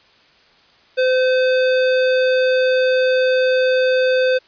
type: tone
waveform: square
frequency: 513 Hz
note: C5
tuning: 34 cents flat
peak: -14 dBFS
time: 0.97-4.39 s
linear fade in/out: 20 ms
effects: white hiss -52 dBFS RMS until 4.47 s + resampled to 11025 Hz